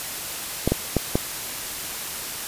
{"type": "clicks", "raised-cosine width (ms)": 2, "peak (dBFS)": -5, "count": 4, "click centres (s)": [0.676, 0.72, 0.967, 1.155], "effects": ["white hiss -31 dBFS RMS until 2.47 s", "resampled to 32000 Hz"]}